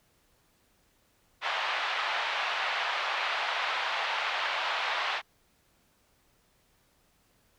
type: band-pass noise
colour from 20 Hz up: pink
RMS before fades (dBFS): -31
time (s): 1.41-5.22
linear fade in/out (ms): 50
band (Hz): 740 to 3600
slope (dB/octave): 24
effects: pink hiss -68 dBFS RMS until 7.58 s